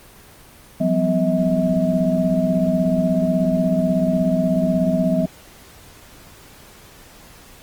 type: tone cluster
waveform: sine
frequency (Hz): 174.2 / 190.6 / 252.1 / 640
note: F3 / G3 / B3 / D#5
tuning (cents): -4 / -48 / +36 / +49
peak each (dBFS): -21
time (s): 0.8-5.26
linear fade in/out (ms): 10
effects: pink hiss -45 dBFS RMS until 7.62 s + Opus 24 kbps